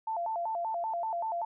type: tone with vibrato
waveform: sine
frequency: 781 Hz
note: G5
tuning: 7 cents flat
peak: -30 dBFS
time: 0.07-1.45 s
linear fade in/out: 5 ms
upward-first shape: square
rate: 5.2 Hz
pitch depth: 220 cents each way
effects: none